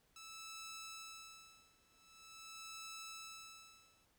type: tone with tremolo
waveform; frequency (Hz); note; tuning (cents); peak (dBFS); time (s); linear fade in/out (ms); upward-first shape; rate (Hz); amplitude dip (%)
10% pulse; 1313; E6; -7; -40; 0.16-4.05; 2; sine; 0.45; 95
effects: pink hiss -75 dBFS RMS until 4.18 s